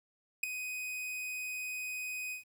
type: tone with ADSR envelope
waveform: 45% pulse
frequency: 2503 Hz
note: D#7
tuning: 10 cents sharp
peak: -24 dBFS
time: 0.43-2.44 s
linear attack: 7 ms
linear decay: 4 ms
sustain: -13 dB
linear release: 120 ms
effects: 11-bit